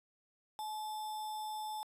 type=tone with sample-and-hold; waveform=sine; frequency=858 Hz; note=A5; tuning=44 cents flat; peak=-38 dBFS; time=0.59-1.83 s; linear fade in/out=0 ms; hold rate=4410 Hz; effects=resampled to 32000 Hz